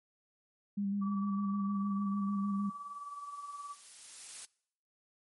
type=tone with vibrato; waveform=sine; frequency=200 Hz; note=G3; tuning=35 cents sharp; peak=-31 dBFS; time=0.77-2.7 s; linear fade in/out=10 ms; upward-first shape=square; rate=6.6 Hz; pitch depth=22 cents each way
type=tone with tremolo; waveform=sine; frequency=1152 Hz; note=D6; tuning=34 cents flat; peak=-39 dBFS; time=1.01-3.75 s; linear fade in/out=20 ms; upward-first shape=sine; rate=19 Hz; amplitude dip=50%
type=noise with exponential growth; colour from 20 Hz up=blue; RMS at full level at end=-42 dBFS; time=1.73-4.45 s; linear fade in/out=0 ms; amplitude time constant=590 ms
effects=noise-tail reverb RT60 0.7 s tail -24 dB re dry + MP3 48 kbps